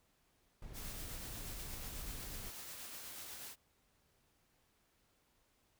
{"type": "noise", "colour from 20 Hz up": "brown", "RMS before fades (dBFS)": -48, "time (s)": [0.62, 2.5], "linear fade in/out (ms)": 2}
{"type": "noise with tremolo", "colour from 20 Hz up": "white", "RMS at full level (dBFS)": -48, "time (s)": [0.73, 3.56], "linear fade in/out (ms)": 50, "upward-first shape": "sine", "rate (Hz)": 8.2, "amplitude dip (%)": 25}
{"effects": ["pink hiss -75 dBFS RMS until 5.79 s"]}